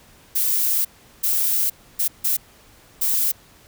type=noise bursts at uneven times; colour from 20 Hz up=violet; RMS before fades=-20 dBFS; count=5; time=0.35-0.85 / 1.23-1.7 / 1.99-2.08 / 2.24-2.37 / 3.01-3.32 s; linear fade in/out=10 ms; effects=pink hiss -51 dBFS RMS until 3.67 s